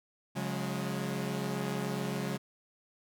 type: chord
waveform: sawtooth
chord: C# suspended fourth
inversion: none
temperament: equal with one note detuned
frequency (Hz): 138.59 / 180.67 / 207.7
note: C#3 / F#3 / G#3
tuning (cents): 0 / -41 / 0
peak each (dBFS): -33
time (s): 0.35-2.38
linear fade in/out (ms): 20
effects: none